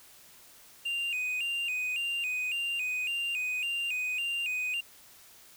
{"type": "tone with vibrato", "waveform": "triangle", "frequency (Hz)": 2637, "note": "E7", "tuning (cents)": 0, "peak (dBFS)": -28, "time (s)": [0.85, 4.81], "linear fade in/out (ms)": 10, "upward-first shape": "square", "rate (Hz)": 1.8, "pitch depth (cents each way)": 95, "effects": ["white hiss -55 dBFS RMS until 5.56 s"]}